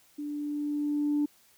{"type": "tone with level ramp", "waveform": "sine", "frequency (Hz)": 293.7, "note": "D4", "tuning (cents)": 0, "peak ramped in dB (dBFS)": [-33, -22], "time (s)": [0.18, 1.26], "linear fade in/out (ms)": 10, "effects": ["tanh soft clip ceiling -20 dBFS", "white hiss -62 dBFS RMS until 1.57 s"]}